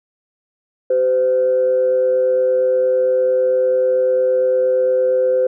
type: tone pair together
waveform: sine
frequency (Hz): 383.6 / 512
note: G4 / C5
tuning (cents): -37 / -38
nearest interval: perfect fourth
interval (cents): 499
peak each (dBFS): -22 / -12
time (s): 0.9-5.47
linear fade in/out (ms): 5
effects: tanh soft clip ceiling -7 dBFS